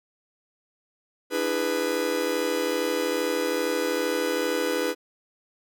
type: chord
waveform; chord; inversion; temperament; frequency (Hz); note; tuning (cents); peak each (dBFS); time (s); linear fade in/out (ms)
45% pulse; E dominant seventh; third; just; 296.7 / 329.6 / 412 / 494.4; D4 / E4 / G#4 / B4; +18 / 0 / -14 / +2; -32 / -31 / -30 / -27; 1.3-4.95; 50
effects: none